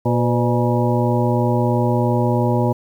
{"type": "harmonic tone with a mistuned harmonic", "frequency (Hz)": 120, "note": "B2", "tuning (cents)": -49, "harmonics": [1, 2, 3, 4, 5, 7, 8], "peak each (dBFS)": [-18, -21, -23, -24, -25, -26, -27], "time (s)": [0.05, 2.73], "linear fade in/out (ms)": 10, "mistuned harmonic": 4, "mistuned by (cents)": 81, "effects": ["8-bit"]}